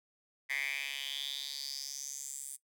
10% pulse tone with high-pass filter sweep, 138.59 Hz, C#3, in tune, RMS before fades -40 dBFS, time 0.49-2.57 s, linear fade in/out 20 ms, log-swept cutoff 2000 to 8900 Hz, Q 5.6, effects noise-tail reverb RT60 0.1 s tail -17 dB re dry

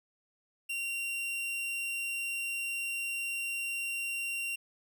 45% pulse tone, 2758 Hz, F7, 22 cents flat, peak -33 dBFS, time 0.69-4.56 s, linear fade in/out 10 ms, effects none

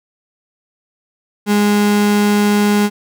35% pulse tone, 206.6 Hz, G#3, 9 cents flat, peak -9 dBFS, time 1.46-2.9 s, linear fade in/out 50 ms, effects none

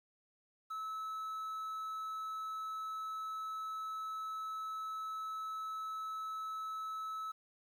triangle tone with quantisation, 1300 Hz, E6, 24 cents flat, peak -37 dBFS, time 0.7-7.32 s, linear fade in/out 10 ms, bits 11, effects none

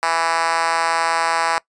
5% pulse tone with high-pass filter, 165.3 Hz, E3, 5 cents sharp, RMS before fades -19 dBFS, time 0.03-1.58 s, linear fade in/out 0 ms, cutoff 830 Hz, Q 1.9, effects noise-tail reverb RT60 0.1 s tail -22 dB re dry + resampled to 22050 Hz

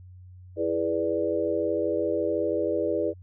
sine chord, E dominant seventh, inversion none, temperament equal, 329.6 / 415.3 / 493.9 / 587.3 Hz, E4 / G#4 / B4 / D5, 0 / 0 / 0 / 0 cents, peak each -29 dBFS, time 0.56-3.14 s, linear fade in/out 50 ms, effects added 91 Hz sine -44 dBFS peak until 3.22 s

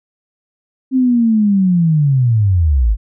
sine linear sweep, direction down, 265.4 to 46.57 Hz, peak -9 dBFS, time 0.91-2.97 s, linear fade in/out 50 ms, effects none

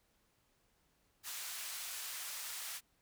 white band-pass noise, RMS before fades -44 dBFS, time 1.23-2.81 s, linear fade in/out 50 ms, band 1000 to 14000 Hz, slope 12 dB/octave, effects pink hiss -75 dBFS RMS until 3.01 s

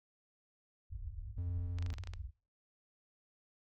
white low-pass noise, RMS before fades -45 dBFS, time 0.9-2.31 s, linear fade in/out 20 ms, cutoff 100 Hz, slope 96 dB/octave
triangle tone, 88 Hz, F2, 14 cents sharp, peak -34 dBFS, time 1.38-1.93 s, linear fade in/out 0 ms
clicks, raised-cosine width 0.2 ms, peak -31 dBFS, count 9, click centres 1.786 / 1.825 / 1.863 / 1.903 / 1.939 / 1.984 / 2.037 / 2.073 / 2.136 s
effects noise-tail reverb RT60 0.4 s tail -23 dB re dry

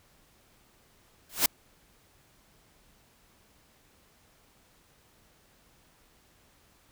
white noise with exponential growth, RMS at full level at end -18 dBFS, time 1.29-1.46 s, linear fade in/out 5 ms, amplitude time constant 36 ms, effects pink hiss -63 dBFS RMS until 6.91 s

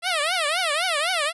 10% pulse tone with vibrato, 659.3 Hz, E5, in tune, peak -13 dBFS, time 0.02-1.33 s, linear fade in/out 50 ms, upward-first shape triangle, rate 3.9 Hz, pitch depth 270 cents each way, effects resampled to 24000 Hz

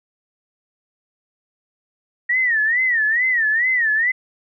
sine tone with vibrato, 1877 Hz, A#6, 11 cents sharp, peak -15 dBFS, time 2.29-4.12 s, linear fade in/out 10 ms, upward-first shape sine, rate 2.3 Hz, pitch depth 160 cents each way, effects none

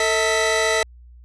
sawtooth tone cluster, 446.8 / 643 / 1977 Hz, A4 / E5 / B6, +27 / -43 / +1 cents, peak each -18 dBFS, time 0-0.83 s, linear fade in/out 2 ms, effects added 60 Hz sine -42 dBFS peak until 1.24 s + resampled to 22050 Hz

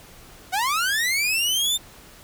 sawtooth linear sweep, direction up, 713 to 3638 Hz, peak -17 dBFS, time 0.52-1.78 s, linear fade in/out 20 ms, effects pink hiss -47 dBFS RMS until 2.23 s

